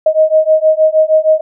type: beating tone pair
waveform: sine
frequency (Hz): 624 / 630.4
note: D#5 / D#5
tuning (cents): +5 / +23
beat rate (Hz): 6.4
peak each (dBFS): -10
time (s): 0.06-1.41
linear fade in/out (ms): 5
effects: none